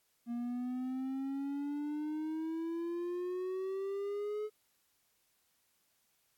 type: exponential sweep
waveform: triangle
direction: up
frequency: 235.2 to 428.6 Hz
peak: -33 dBFS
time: 0.26-4.5 s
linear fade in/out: 50 ms
effects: white hiss -75 dBFS RMS until 6.37 s + AAC 64 kbps